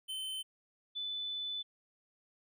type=tone pair in turn; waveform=square / sine; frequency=3070 / 3498 Hz; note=G7 / A7; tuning=-37 / -11 cents; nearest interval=major second; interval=226 cents; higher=second; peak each=-38 / -36 dBFS; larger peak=second; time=0.08-0.43 / 0.95-1.63 s; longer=second; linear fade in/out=20 ms; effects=none